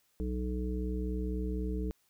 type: harmonic tone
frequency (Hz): 62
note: B1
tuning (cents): +7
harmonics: 1 / 3 / 5 / 7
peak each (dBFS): -33 / -38 / -40 / -41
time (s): 0.2-1.91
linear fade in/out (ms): 0
effects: white hiss -72 dBFS RMS until 2.09 s